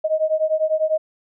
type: beating tone pair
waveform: sine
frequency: 622.3 / 632.3 Hz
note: D#5 / D#5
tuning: 0 / +28 cents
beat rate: 10 Hz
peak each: -20 / -20 dBFS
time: 0.04-0.98 s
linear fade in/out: 10 ms
effects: none